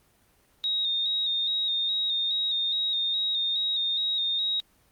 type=tone with vibrato; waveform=sine; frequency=3729 Hz; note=A#7; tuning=in tune; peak=-24 dBFS; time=0.64-4.6 s; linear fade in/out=0 ms; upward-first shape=square; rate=2.4 Hz; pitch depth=32 cents each way; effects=pink hiss -63 dBFS RMS until 4.91 s + Opus 24 kbps